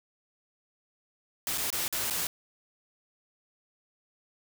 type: noise with dropouts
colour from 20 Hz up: white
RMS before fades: -31 dBFS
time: 1.47-2.27 s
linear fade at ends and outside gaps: 1 ms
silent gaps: 1.576-1.58 / 1.703-1.727 / 1.88-1.926 / 2.1-2.107 s
effects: none